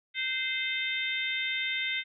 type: harmonic tone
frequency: 519 Hz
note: C5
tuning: 14 cents flat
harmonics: 3 / 4 / 5 / 6 / 7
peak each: -39 / -31 / -39 / -38 / -35 dBFS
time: 0.14-2.04 s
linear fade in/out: 50 ms
effects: none